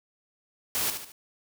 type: noise with echo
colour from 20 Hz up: white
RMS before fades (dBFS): -28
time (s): 0.75-0.9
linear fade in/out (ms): 0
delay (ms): 73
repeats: 3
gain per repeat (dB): -7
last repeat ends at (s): 1.119
effects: none